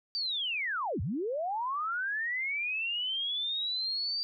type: linear two-way sweep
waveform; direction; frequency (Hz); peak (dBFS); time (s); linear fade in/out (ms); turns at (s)
sine; down then up; 4699 to 72.2 to 4699; -30; 0.15-4.23; 0; 1.01
effects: none